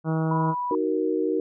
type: harmonic tone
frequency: 160 Hz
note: D#3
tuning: 49 cents sharp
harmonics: 1 / 2 / 3 / 4 / 5 / 6 / 7 / 8 / 9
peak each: -23 / -29 / -33 / -35 / -37 / -39 / -40 / -41 / -42 dBFS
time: 0.04-0.55 s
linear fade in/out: 50 ms
type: tone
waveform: sine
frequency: 983 Hz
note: B5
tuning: 8 cents flat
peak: -25 dBFS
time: 0.31-0.75 s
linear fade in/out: 2 ms
type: chord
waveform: sine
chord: D# minor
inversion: none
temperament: just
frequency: 311.1 / 373.4 / 466.7 Hz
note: D#4 / F#4 / A#4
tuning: 0 / +16 / +2 cents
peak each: -26 dBFS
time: 0.71-1.4 s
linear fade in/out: 2 ms
effects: none